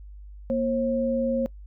sine tone pair together, 235.8 / 537 Hz, A#3 / C5, +20 / +45 cents, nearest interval octave + major second, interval 1425 cents, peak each -25 / -24 dBFS, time 0.5-1.46 s, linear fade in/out 0 ms, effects noise-tail reverb RT60 0.1 s tail -23 dB re dry + added 50 Hz sine -40 dBFS peak until 1.66 s

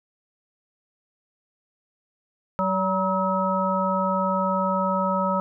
harmonic tone with a mistuned harmonic, 190 Hz, F#3, 46 cents sharp, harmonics 1 / 3 / 5 / 7, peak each -26 / -26 / -26 / -26 dBFS, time 2.59-5.4 s, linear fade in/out 0 ms, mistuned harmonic 7, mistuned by -57 cents, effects none

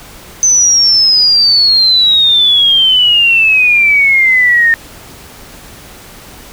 sine exponential sweep, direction down, 6170 to 1821 Hz, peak -5 dBFS, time 0.43-4.74 s, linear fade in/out 0 ms, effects pink hiss -34 dBFS RMS until 6.52 s

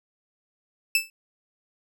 sawtooth tone with exponential decay, 2637 Hz, E7, in tune, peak -12 dBFS, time 0.95-1.1 s, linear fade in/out 2 ms, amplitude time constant 32 ms, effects none

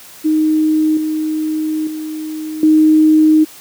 sine tone with level steps, 311.1 Hz, D#4, in tune, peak -10 / -15 / -21 / -6 dBFS, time 0.24-3.45 s, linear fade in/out 20 ms, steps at 0.97 / 1.87 / 2.63 s, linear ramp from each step 2 ms, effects white hiss -38 dBFS RMS until 3.6 s + high-pass 100 Hz 12 dB/octave

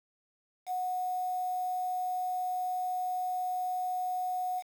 sine tone with quantisation, 733 Hz, F#5, 16 cents flat, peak -30 dBFS, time 0.66-4.63 s, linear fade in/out 50 ms, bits 8, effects none

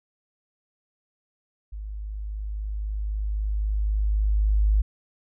sine tone with level ramp, 51.91 Hz, G#1, in tune, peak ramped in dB -32 to -16 dBFS, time 1.72-4.82 s, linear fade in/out 10 ms, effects none

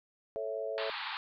sine chord, A major, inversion none, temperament equal, 440 / 554.4 / 659.3 Hz, A4 / C#5 / E5, 0 / 0 / 0 cents, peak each -38 dBFS, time 0.36-0.9 s, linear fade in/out 0 ms
pink band-pass noise, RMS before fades -39 dBFS, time 0.78-1.17 s, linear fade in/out 0 ms, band 800 to 4500 Hz, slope 96 dB/octave
effects none

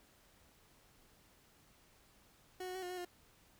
30% pulse tone with pitch steps, 368.2 / 366.1 / 375.6 / 357.9 / 364.7 / 354.9 Hz, F#4 / F#4 / F#4 / F4 / F#4 / F4, -8 / -18 / +26 / +42 / -25 / +28 cents, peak -39 dBFS, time 2.6-3.05 s, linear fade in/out 5 ms, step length 75 ms, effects pink hiss -67 dBFS RMS until 3.59 s

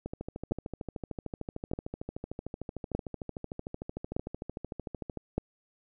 two click trains, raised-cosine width 2 ms, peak -23 / -15 dBFS, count 69 / 5, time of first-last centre 0.06-5.173 / 0.52-5.38 s, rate 13.3 / 0.823 Hz, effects none

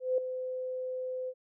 sine tone with ADSR envelope, 511 Hz, C5, 41 cents flat, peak -23 dBFS, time 0-1.34 s, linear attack 180 ms, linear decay 3 ms, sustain -10 dB, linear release 55 ms, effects none

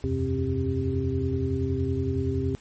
sine tone cluster, 81.8 / 92.5 / 129.2 / 266 / 395.4 Hz, E2 / F#2 / C3 / C4 / G4, -13 / 0 / -21 / +29 / +15 cents, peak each -30 dBFS, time 0.04-2.55 s, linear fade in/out 0 ms, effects pink hiss -54 dBFS RMS until 2.6 s + MP3 32 kbps

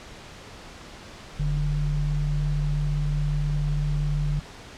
sine tone pair together, 41.37 / 147.1 Hz, E1 / D3, +7 / +3 cents, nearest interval octave + minor seventh, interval 2196 cents, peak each -25 / -24 dBFS, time 1.39-4.4 s, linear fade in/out 10 ms, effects pink hiss -43 dBFS RMS until 4.77 s + low-pass 6000 Hz 12 dB/octave

